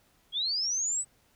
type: linear sweep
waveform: sine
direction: up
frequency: 3220 to 8100 Hz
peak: -27 dBFS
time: 0.32-1.05 s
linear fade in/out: 50 ms
effects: pink hiss -66 dBFS RMS until 1.35 s